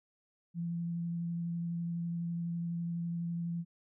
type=tone with vibrato; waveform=sine; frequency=170 Hz; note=F3; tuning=46 cents flat; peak=-33 dBFS; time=0.54-3.65 s; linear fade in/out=50 ms; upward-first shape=sine; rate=12 Hz; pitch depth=11 cents each way; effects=none